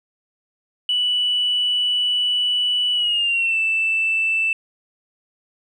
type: tone with pitch glide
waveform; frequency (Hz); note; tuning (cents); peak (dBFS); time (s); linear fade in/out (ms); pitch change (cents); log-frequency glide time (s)
sine; 2960 to 2652; F#7 to E7; 0 to +10; -16; 0.89-4.53; 2; -190; 2.93-3.58
effects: tanh soft clip ceiling -12 dBFS